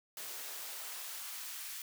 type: noise with high-pass filter sweep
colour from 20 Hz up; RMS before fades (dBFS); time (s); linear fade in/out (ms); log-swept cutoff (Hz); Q
white; -44; 0.17-1.82; 2; 310 to 1600; 0.78
effects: none